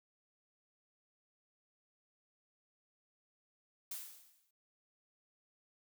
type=noise with exponential decay; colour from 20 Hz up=blue; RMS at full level=-41 dBFS; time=3.91-4.51 s; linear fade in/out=5 ms; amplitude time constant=130 ms; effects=noise-tail reverb RT60 0.3 s tail -26 dB re dry